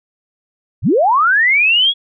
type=linear sweep; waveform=sine; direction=up; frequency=58.27 to 3389 Hz; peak=-9 dBFS; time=0.82-1.94 s; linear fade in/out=50 ms; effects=none

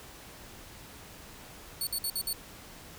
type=tone bursts; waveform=10% pulse; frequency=4435 Hz; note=C#8; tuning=in tune; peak=-23 dBFS; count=5; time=1.81-2.33 s; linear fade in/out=2 ms; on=60 ms; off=55 ms; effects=pink hiss -49 dBFS RMS until 2.98 s

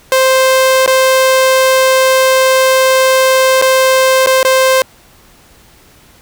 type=tone with dropouts; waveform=sawtooth; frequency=523.3 Hz; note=C5; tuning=in tune; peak=-3 dBFS; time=0.12-4.82 s; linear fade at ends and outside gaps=1 ms; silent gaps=0.862-0.876 / 3.615-3.622 / 4.262-4.271 / 4.43-4.449 s; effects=pink hiss -44 dBFS RMS until 6.21 s

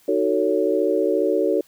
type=chord; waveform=sine; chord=D# half-diminished seventh; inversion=none; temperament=just; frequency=311.1 / 373.4 / 448 / 560 Hz; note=D#4 / F#4 / A4 / C#5; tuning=0 / +16 / +31 / +18 cents; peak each=-24 / -22 / -22 / -23 dBFS; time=0.08-1.61 s; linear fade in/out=5 ms; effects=white hiss -56 dBFS RMS until 1.67 s

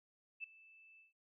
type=tone with ADSR envelope; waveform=sine; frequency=2637 Hz; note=E7; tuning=in tune; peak=-39 dBFS; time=0.4-1.13 s; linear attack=38 ms; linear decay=6 ms; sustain=-21 dB; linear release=140 ms; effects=none

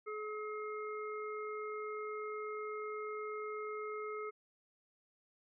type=harmonic tone; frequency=425.9 Hz; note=G#4; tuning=44 cents sharp; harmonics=1 / 3 / 5; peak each=-41 / -44 / -50 dBFS; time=0.06-4.31 s; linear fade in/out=20 ms; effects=none

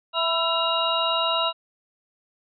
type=tone cluster; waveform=sine; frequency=661 / 996 / 1336 / 2820 / 3830 Hz; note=E5 / B5 / E6 / F7 / A#7; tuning=+5 / +14 / +23 / +16 / +46 cents; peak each=-27 dBFS; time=0.13-1.53 s; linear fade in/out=50 ms; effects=none

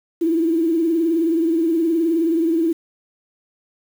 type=tone with vibrato; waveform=sine; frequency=329.6 Hz; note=E4; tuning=in tune; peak=-15 dBFS; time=0.21-2.73 s; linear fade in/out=10 ms; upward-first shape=triangle; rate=19 Hz; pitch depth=89 cents each way; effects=7-bit

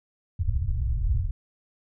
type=low-pass noise; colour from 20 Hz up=white; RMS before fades=-25 dBFS; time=0.39-1.31 s; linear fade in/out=5 ms; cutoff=110 Hz; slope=48 dB/octave; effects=none

